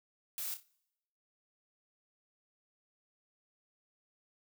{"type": "noise with echo", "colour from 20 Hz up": "blue", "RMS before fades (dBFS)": -39, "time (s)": [0.38, 0.54], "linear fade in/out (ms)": 0, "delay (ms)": 30, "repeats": 3, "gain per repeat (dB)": -9, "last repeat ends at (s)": 0.63, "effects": ["noise-tail reverb RT60 0.9 s tail -26 dB re dry"]}